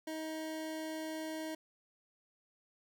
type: tone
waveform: 25% pulse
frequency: 315.8 Hz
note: D#4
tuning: 26 cents sharp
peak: -35 dBFS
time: 0.07-1.55 s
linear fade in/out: 5 ms
effects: none